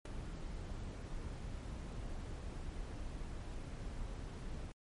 brown noise with ADSR envelope, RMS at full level -34 dBFS, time 0.05-4.72 s, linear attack 7 ms, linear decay 6 ms, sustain -10 dB, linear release 5 ms, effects MP3 48 kbps

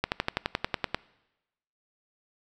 slowing click train, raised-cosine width 0.3 ms, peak -9 dBFS, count 11, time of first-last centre 0.04-0.946 s, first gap 79 ms, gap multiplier 1.03, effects noise-tail reverb RT60 1.0 s tail -22 dB re dry

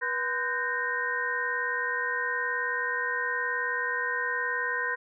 sine tone cluster, 485.8 / 1019 / 1491 / 1570 / 1850 Hz, B4 / C6 / F#6 / G6 / A#6, -29 / -46 / +13 / +2 / -14 cents, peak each -37 / -34 / -35 / -32 / -31 dBFS, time 0.01-4.96 s, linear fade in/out 20 ms, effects none

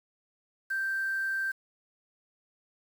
sine tone with quantisation, 1568 Hz, G6, in tune, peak -28 dBFS, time 0.7-1.52 s, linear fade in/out 10 ms, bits 8, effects none

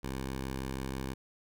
10% pulse tone, 66.2 Hz, C2, 21 cents sharp, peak -27 dBFS, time 0.03-1.14 s, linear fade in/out 10 ms, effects none

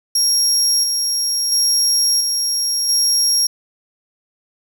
30% pulse tone with tremolo, 5588 Hz, F8, in tune, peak -9 dBFS, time 0.15-3.47 s, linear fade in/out 5 ms, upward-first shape square, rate 0.73 Hz, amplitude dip 35%, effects none

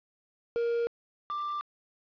triangle tone pair in turn, 468.9 / 1181.6 Hz, A#4 / D6, +10 / +10 cents, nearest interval octave + major third, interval 1600 cents, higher second, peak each -24 / -29 dBFS, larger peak first, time 0.56-0.87 / 1.3-1.61 s, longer neither, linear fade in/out 0 ms, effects resampled to 11025 Hz + 9-bit

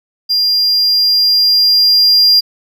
triangle tone with level ramp, 4800 Hz, D8, 37 cents sharp, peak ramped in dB -9 to -4 dBFS, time 0.29-2.41 s, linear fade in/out 20 ms, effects none

